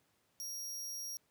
sawtooth tone, 5640 Hz, F8, 16 cents sharp, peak -38 dBFS, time 0.4-1.17 s, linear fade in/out 0 ms, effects pink hiss -75 dBFS RMS until 1.3 s + high-pass 100 Hz 12 dB/octave

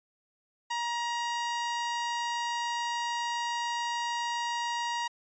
sawtooth tone, 947 Hz, A#5, 27 cents sharp, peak -26 dBFS, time 0.7-5.08 s, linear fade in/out 10 ms, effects resampled to 16000 Hz

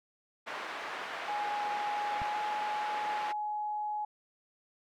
pink band-pass noise, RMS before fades -40 dBFS, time 0.46-3.33 s, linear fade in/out 20 ms, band 740 to 2200 Hz, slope 12 dB/octave
sine tone with pitch glide, 831 to 842.1 Hz, G#5 to G#5, +1 to +24 cents, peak -32 dBFS, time 1.28-4.05 s, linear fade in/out 5 ms, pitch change +23 cents, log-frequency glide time 2.11-2.41 s
click, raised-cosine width 5 ms, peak -30 dBFS, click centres 2.218 s
effects none

